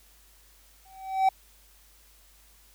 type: tone with exponential growth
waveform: triangle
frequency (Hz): 766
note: G5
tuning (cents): -40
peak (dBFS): -14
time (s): 0.85-1.29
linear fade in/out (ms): 5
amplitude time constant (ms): 95
effects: added 50 Hz sine -59 dBFS peak until 2.74 s + white hiss -59 dBFS RMS until 2.74 s